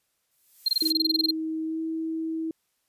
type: noise with exponential growth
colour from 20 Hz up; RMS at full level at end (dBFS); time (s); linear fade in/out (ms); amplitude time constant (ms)
violet; -29; 0.31-0.91; 5; 130
type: tone bursts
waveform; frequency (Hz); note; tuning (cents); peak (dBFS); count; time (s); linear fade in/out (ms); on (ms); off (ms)
triangle; 4186; C8; 0; -18; 14; 0.66-1.309; 5; 25; 23
type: tone with pitch glide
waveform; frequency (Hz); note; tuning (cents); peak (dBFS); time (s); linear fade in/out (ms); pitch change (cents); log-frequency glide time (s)
sine; 318.1 to 322.5; D#4 to E4; +38 to -38; -27; 0.82-2.51; 2; +24; 1.65-1.8
effects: white hiss -74 dBFS RMS until 2.88 s + resampled to 32000 Hz